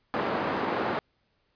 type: band-pass noise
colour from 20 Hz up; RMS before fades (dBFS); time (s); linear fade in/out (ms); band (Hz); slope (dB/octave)
white; -29; 0.14-0.99; 0; 170 to 960; 12
effects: pink hiss -72 dBFS RMS until 1.55 s + resampled to 11025 Hz